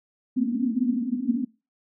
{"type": "band-pass noise", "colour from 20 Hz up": "white", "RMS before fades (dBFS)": -25, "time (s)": [0.36, 1.45], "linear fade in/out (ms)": 10, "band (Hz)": [230, 260], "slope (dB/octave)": 96, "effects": ["noise-tail reverb RT60 0.3 s tail -23 dB re dry"]}